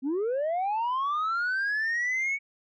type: linear sweep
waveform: sine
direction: up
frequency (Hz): 250 to 2244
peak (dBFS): -23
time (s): 0.02-2.39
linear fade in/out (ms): 50
effects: tanh soft clip ceiling -24 dBFS